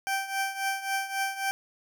20% pulse tone with tremolo, 780 Hz, G5, 9 cents flat, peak -20 dBFS, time 0.07-1.51 s, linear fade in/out 0 ms, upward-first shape triangle, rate 3.7 Hz, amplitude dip 80%, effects none

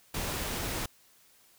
pink noise, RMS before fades -34 dBFS, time 0.14-0.86 s, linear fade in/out 5 ms, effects white hiss -62 dBFS RMS until 1.58 s

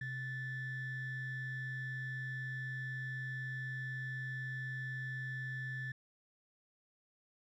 triangle ring-modulated tone, 941 Hz, A#5, 16 cents sharp, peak -32 dBFS, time 0.01-5.92 s, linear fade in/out 5 ms, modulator 811 Hz, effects tanh soft clip ceiling -34 dBFS

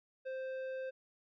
triangle tone with tanh clipping, 523.3 Hz, C5, in tune, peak -40 dBFS, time 0.25-0.91 s, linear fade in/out 20 ms, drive 14 dB, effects none

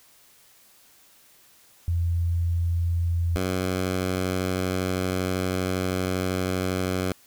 sine / 10% pulse tone pair in turn, 85.4 / 92.63 Hz, F2 / F#2, -38 / +2 cents, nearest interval minor second, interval 140 cents, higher second, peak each -21 / -16 dBFS, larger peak second, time 1.88-3.36 / 3.36-7.12 s, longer second, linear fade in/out 0 ms, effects white hiss -56 dBFS RMS until 7.26 s

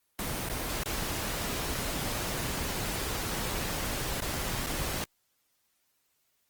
pink noise with dropouts, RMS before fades -33 dBFS, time 0.19-5.04 s, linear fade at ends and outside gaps 0 ms, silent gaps 0.487-0.498 / 0.833-0.859 / 4.204-4.221 / 4.662-4.669 s, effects white hiss -74 dBFS RMS until 6.49 s + Opus 24 kbps

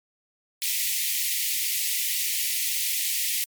white high-pass noise, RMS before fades -26 dBFS, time 0.62-3.44 s, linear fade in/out 0 ms, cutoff 1900 Hz, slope 96 dB/octave, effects MP3 96 kbps

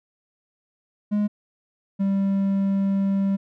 triangle tone pair in turn, 207.7 / 196.04 Hz, G#3 / G3, 0 / 0 cents, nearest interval minor second, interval 100 cents, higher first, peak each -17 dBFS, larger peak neither, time 1.11-1.28 / 1.99-3.37 s, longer second, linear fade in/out 20 ms, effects none

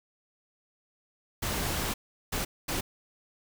pink noise bursts at uneven times, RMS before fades -31 dBFS, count 3, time 1.42-1.94 / 2.32-2.45 / 2.68-2.81 s, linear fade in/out 10 ms, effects none

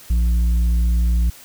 triangle tone with tanh clipping, 58.27 Hz, A#1, in tune, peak -15 dBFS, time 0.1-1.3 s, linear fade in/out 5 ms, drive 10 dB, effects white hiss -43 dBFS RMS until 1.44 s

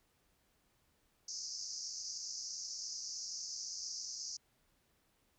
pink band-pass noise, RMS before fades -44 dBFS, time 1.28-4.37 s, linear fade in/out 5 ms, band 4800 to 6600 Hz, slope 96 dB/octave, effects pink hiss -75 dBFS RMS until 5.38 s

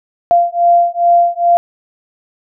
sine beating tone pair, 691 / 693.4 Hz, F5 / F5, -19 / -13 cents, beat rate 2.4 Hz, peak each -11 dBFS, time 0.31-1.57 s, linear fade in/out 0 ms, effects none

